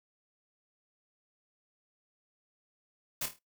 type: noise with echo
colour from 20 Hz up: white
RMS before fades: -34 dBFS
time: 3.21-3.26 s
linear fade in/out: 5 ms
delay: 26 ms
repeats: 5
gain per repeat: -7 dB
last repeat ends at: 3.39 s
effects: noise-tail reverb RT60 0.2 s tail -23 dB re dry